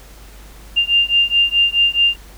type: beating tone pair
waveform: sine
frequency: 2794 / 2798.7 Hz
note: F7 / F7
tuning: 0 / +3 cents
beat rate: 4.7 Hz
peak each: -15 dBFS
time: 0.76-2.16 s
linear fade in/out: 20 ms
effects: added 50 Hz sine -38 dBFS peak until 2.37 s + pink hiss -44 dBFS RMS until 2.37 s